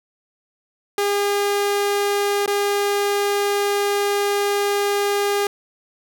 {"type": "tone with dropouts", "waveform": "sawtooth", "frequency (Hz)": 405.5, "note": "G#4", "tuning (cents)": -41, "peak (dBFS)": -14, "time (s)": [0.98, 5.47], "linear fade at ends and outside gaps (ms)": 2, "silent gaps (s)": [2.461, 2.477], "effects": []}